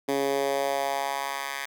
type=tone with high-pass filter sweep; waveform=10% pulse; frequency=138.59 Hz; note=C#3; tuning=in tune; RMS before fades=-28 dBFS; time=0.08-1.66 s; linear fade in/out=10 ms; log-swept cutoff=320 to 1500 Hz; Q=2.1; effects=none